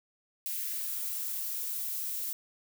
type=noise with high-pass filter sweep; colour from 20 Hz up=violet; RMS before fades=-35 dBFS; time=0.46-2.33 s; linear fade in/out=0 ms; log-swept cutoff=2100 to 240 Hz; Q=1.8; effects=none